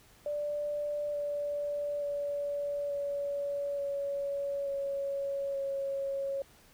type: tone with pitch steps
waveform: sine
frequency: 587.3 / 580.9 / 574.5 / 568.3 / 562.1 / 555.9 / 549.9 Hz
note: D5 / D5 / D5 / C#5 / C#5 / C#5 / C#5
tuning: 0 / -19 / -38 / +43 / +24 / +5 / -14 cents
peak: -31 dBFS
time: 0.26-6.42 s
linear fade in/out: 2 ms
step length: 880 ms
effects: pink hiss -60 dBFS RMS until 6.73 s